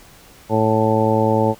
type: harmonic tone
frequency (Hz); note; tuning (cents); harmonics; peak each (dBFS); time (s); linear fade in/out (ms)
110; A2; 0; 1 / 2 / 3 / 4 / 5 / 6 / 7 / 8; -21 / -21 / -23 / -21 / -20 / -31 / -26 / -21; 0.49-1.55; 50
effects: pink hiss -46 dBFS RMS until 1.59 s